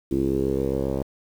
10% pulse tone with low-pass filter sweep, 67.3 Hz, C2, 49 cents sharp, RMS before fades -24 dBFS, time 0.11-1.03 s, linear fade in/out 10 ms, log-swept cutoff 330 to 620 Hz, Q 4.4, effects 8-bit

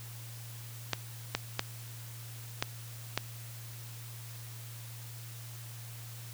clicks, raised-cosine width 0.2 ms, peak -11 dBFS, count 5, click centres 0.933 / 1.35 / 1.594 / 2.625 / 3.176 s, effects added 116 Hz sine -44 dBFS peak until 6.33 s + white hiss -50 dBFS RMS until 6.33 s

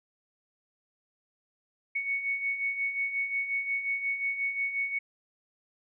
sine beating tone pair, 2217 / 2222.6 Hz, C#7 / C#7, 0 / +4 cents, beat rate 5.6 Hz, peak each -36 / -29 dBFS, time 1.95-4.99 s, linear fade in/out 10 ms, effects none

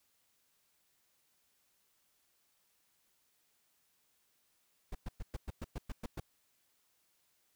brown noise bursts, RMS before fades -39 dBFS, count 10, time 4.92-6.2 s, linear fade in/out 5 ms, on 29 ms, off 110 ms, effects white hiss -75 dBFS RMS until 7.55 s

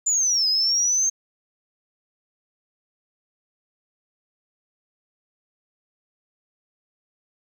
sine linear two-way sweep, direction down then up, 7140 to 4978 to 6400 Hz, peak -17 dBFS, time 0.06-1.1 s, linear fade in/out 10 ms, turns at 0.48 s, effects tanh soft clip ceiling -13 dBFS + 9-bit

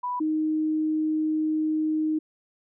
sine tone pair in turn, 987.8 / 311.1 Hz, B5 / D#4, 0 / 0 cents, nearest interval octave + minor sixth, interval 2000 cents, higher first, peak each -26 / -22 dBFS, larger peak second, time 0.03-0.2 / 0.2-2.19 s, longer second, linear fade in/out 10 ms, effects none

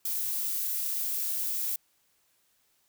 violet noise, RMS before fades -31 dBFS, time 0.05-1.76 s, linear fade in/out 5 ms, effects white hiss -70 dBFS RMS until 2.88 s

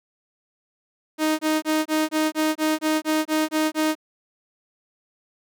sawtooth tone bursts, 311.1 Hz, D#4, in tune, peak -15 dBFS, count 12, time 1.18-3.953 s, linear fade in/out 50 ms, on 210 ms, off 23 ms, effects none

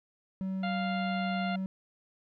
triangle tone, 190 Hz, F#3, 46 cents sharp, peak -29 dBFS, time 0.41-1.66 s, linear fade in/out 0 ms
harmonic tone, 698 Hz, F5, 1 cent flat, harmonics 1 / 2 / 3 / 4 / 5 / 6, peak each -34 / -39 / -42 / -44 / -48 / -50 dBFS, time 0.63-1.56 s, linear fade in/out 5 ms
effects none

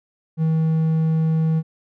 triangle tone, 160 Hz, D#3, 49 cents sharp, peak -14 dBFS, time 0.37-1.63 s, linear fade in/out 50 ms, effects none

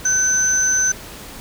sine tone pair together, 1526 / 6110 Hz, G6 / G8, -47 / -45 cents, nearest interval 2 octaves, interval 2402 cents, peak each -21 / -15 dBFS, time 0.05-0.92 s, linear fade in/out 5 ms, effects pink hiss -36 dBFS RMS until 1.4 s

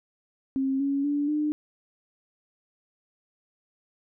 sine tone with pitch steps, 268 / 278.4 / 289.2 / 300.5 Hz, C4 / C#4 / D4 / D4, +42 / +8 / -27 / +40 cents, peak -23 dBFS, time 0.56-1.52 s, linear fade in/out 0 ms, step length 240 ms, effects none

